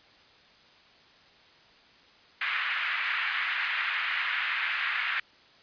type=band-pass noise; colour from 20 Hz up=pink; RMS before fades=-30 dBFS; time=2.41-5.2 s; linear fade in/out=5 ms; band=1500 to 2600 Hz; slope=24 dB/octave; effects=white hiss -57 dBFS RMS until 5.62 s + resampled to 11025 Hz